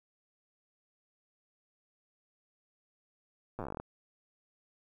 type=slowing click train; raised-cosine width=1 ms; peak=-25 dBFS; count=14; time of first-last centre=3.59-3.8 s; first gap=8 ms; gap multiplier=1.11; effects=11-bit